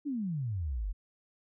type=exponential sweep; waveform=sine; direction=down; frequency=304.8 to 42.31 Hz; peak=-31 dBFS; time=0.05-0.93 s; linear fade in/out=20 ms; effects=none